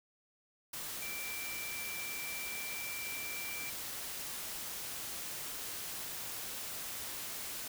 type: tone in noise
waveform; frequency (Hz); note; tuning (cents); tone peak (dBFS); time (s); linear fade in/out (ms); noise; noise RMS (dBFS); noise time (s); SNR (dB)
sine; 2345; D7; -3; -42; 1.02-3.7; 5; white; -42; 0.73-7.68; -3
effects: none